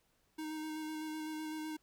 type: tone with vibrato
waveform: square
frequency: 311.1 Hz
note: D#4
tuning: in tune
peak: -40 dBFS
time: 0.38-1.77 s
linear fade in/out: 10 ms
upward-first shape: square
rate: 7.9 Hz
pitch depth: 13 cents each way
effects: pink hiss -75 dBFS RMS until 1.82 s